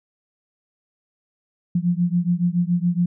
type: beating tone pair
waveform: sine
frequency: 172.1 / 179.2 Hz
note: F3 / F3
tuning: -25 / +45 cents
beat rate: 7.1 Hz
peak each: -20 / -21 dBFS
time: 1.75-3.06 s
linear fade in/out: 5 ms
effects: none